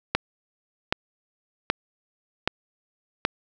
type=click train; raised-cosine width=0.3 ms; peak=-4 dBFS; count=5; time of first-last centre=0.15-3.251 s; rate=1.29 Hz; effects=none